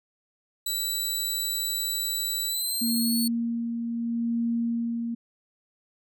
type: tone with pitch glide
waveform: 15% pulse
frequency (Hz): 3951 to 4409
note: B7 to C#8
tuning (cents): 0 to -10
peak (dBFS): -20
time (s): 0.66-3.28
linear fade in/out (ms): 5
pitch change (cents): +190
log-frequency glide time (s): 2.47-3.17
type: tone with tremolo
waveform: sine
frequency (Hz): 233.1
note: A#3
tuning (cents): 0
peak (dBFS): -23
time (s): 2.81-5.15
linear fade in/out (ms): 10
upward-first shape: sine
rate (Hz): 0.75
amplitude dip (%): 40
effects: none